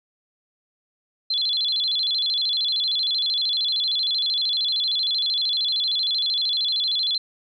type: tone with vibrato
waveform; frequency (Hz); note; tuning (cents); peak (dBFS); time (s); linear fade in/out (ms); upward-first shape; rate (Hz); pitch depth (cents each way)
sine; 3756; A#7; +12; -20; 1.3-7.18; 5; square; 13; 160
effects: none